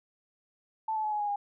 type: tone with pitch steps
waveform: sine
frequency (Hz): 880 / 866.4 / 853 / 839.8 / 826.8 / 814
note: A5 / A5 / G#5 / G#5 / G#5 / G#5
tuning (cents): 0 / -27 / +46 / +19 / -8 / -35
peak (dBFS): -28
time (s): 0.88-1.36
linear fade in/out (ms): 5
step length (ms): 80
effects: none